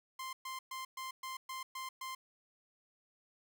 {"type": "tone bursts", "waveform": "sawtooth", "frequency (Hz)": 1046.5, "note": "C6", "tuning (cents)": 0, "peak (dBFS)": -37, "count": 8, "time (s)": [0.19, 2.15], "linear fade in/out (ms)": 5, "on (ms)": 140, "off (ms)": 120, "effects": []}